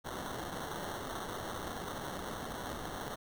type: noise with sample-and-hold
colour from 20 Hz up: blue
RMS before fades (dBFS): -41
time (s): 0.04-3.16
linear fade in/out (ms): 20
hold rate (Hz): 2450
effects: none